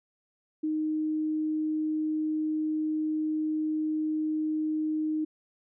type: tone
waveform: sine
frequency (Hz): 310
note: D#4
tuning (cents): -6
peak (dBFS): -26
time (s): 0.63-5.25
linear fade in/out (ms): 10
effects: none